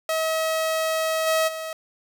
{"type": "tone with level steps", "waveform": "sawtooth", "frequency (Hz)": 640, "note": "D#5", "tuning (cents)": 49, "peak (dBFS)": [-18, -15, -26], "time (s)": [0.09, 1.73], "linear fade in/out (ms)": 2, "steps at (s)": [1.26, 1.47], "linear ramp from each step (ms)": 20, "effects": []}